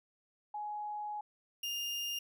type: tone pair in turn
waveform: sine / 35% pulse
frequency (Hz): 838 / 2819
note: G#5 / F7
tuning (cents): +15 / +16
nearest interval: octave + major sixth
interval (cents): 2101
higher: second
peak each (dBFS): -37 / -34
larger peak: second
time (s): 0.54-1.21 / 1.63-2.19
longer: first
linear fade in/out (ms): 5
effects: none